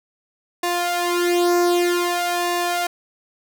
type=tone with flanger; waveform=sawtooth; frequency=350.6 Hz; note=F4; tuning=7 cents sharp; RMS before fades=-20 dBFS; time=0.63-2.87 s; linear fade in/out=5 ms; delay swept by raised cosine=1.1 to 2.7 ms; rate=0.53 Hz; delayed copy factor=+0.8; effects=none